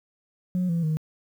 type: tone with pitch steps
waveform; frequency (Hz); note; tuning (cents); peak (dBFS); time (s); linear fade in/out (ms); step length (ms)
sine; 181.6 / 168.46 / 156.28; F#3 / E3 / D#3; -32 / +38 / +8; -20; 0.55-0.97; 0; 140
effects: tanh soft clip ceiling -20 dBFS + 9-bit